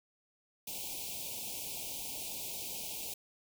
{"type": "band-stop noise", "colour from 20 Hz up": "white", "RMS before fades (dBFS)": -41, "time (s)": [0.67, 3.14], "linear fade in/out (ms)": 5, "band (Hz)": [940, 2300], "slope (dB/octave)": 96, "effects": []}